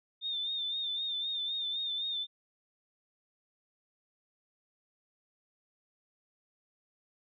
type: tone with vibrato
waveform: sine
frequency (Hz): 3613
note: A7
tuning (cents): +45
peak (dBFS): -32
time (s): 0.21-2.27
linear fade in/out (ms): 50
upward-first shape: sine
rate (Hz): 3.9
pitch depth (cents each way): 53
effects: none